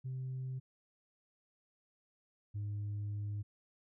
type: tone pair in turn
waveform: sine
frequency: 130 / 103.18 Hz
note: C3 / G#2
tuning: -11 / -11 cents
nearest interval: major third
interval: 400 cents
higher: first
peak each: -36 / -34 dBFS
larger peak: second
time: 0.04-0.6 / 2.54-3.43 s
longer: second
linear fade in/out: 20 ms
effects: tanh soft clip ceiling -35 dBFS